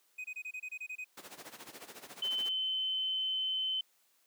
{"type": "tone bursts", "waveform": "triangle", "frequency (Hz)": 2505, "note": "D#7", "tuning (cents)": 11, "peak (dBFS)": -37, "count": 10, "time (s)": [0.18, 1.045], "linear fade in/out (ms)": 10, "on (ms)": 64, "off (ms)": 25}
{"type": "noise with tremolo", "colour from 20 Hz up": "pink", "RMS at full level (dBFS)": -45, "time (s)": [1.17, 2.49], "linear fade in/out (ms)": 5, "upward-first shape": "sine", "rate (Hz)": 14, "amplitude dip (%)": 80}
{"type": "tone", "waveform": "sine", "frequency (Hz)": 3061, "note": "G7", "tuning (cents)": -42, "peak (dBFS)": -31, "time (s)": [2.22, 3.81], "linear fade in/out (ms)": 5}
{"effects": ["white hiss -71 dBFS RMS until 4.26 s", "high-pass 300 Hz 12 dB/octave"]}